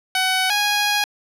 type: tone pair in turn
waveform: 10% pulse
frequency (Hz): 750 / 826.1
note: F#5 / G#5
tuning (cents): +23 / -9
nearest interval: major second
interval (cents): 168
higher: second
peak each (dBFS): -9 / -9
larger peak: neither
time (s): 0.15-0.5 / 0.5-1.04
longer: second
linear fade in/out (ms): 2
effects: low-pass 12000 Hz 12 dB/octave